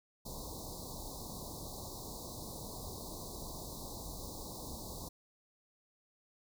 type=band-stop noise; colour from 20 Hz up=pink; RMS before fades=-45 dBFS; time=0.25-5.09 s; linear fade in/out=10 ms; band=1100 to 3800 Hz; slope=96 dB/octave; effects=none